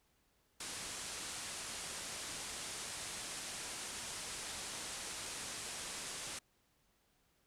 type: low-pass noise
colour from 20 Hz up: white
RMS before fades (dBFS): -45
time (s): 0.6-6.39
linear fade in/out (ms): 5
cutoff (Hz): 10000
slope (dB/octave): 48
effects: pink hiss -75 dBFS RMS until 7.46 s